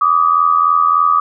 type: tone pair together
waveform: sine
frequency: 1161.1 / 1244.5 Hz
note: D6 / D#6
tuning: -20 / 0 cents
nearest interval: minor second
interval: 120 cents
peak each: -12 dBFS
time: 0.01-1.2 s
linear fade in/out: 5 ms
effects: none